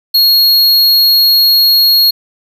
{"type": "tone", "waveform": "square", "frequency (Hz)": 4300, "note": "C8", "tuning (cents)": 47, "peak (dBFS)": -6, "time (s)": [0.14, 2.11], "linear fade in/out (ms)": 10, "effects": ["8-bit"]}